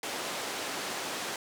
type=band-pass noise; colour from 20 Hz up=pink; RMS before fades=-36 dBFS; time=0.03-1.36 s; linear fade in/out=2 ms; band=360 to 8700 Hz; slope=12 dB/octave; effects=none